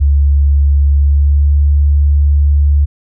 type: tone with pitch glide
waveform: sine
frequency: 70.9 to 72.18 Hz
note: C#2 to D2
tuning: +40 to -29 cents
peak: -6 dBFS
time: 0-2.86 s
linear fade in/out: 20 ms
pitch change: +31 cents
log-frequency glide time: 0.94-1.54 s
effects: none